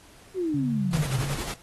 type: exponential sweep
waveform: sine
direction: down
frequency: 390.6 to 110 Hz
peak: -24 dBFS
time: 0.34-1.25 s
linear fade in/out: 50 ms
type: tone with vibrato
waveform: sine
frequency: 140.4 Hz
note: C#3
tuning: 22 cents sharp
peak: -28 dBFS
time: 0.54-1.35 s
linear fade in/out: 2 ms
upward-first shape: sine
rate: 15 Hz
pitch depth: 15 cents each way
type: noise with tremolo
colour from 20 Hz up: pink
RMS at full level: -32 dBFS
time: 0.93-1.54 s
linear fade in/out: 2 ms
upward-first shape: square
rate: 11 Hz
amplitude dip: 40%
effects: pink hiss -53 dBFS RMS until 1.62 s + AAC 32 kbps